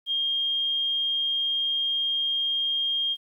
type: tone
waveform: sine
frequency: 3221 Hz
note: G7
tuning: 46 cents sharp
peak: -23 dBFS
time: 0.06-3.17 s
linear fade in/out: 50 ms
effects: 10-bit